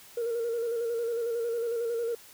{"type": "tone with vibrato", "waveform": "sine", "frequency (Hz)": 466.2, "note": "A#4", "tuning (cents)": 0, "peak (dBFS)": -26, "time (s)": [0.17, 2.15], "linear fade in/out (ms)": 5, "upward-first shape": "square", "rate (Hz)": 11, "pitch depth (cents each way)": 35, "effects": ["tanh soft clip ceiling -25 dBFS", "white hiss -52 dBFS RMS until 2.33 s"]}